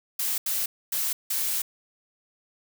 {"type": "noise bursts at uneven times", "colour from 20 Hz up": "blue", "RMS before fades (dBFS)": -27, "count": 4, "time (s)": [[0.19, 0.38], [0.46, 0.66], [0.92, 1.13], [1.3, 1.62]], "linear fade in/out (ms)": 5, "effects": []}